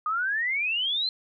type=exponential sweep; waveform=sine; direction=up; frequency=1216 to 4186 Hz; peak=-24 dBFS; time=0.06-1.09 s; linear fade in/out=2 ms; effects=none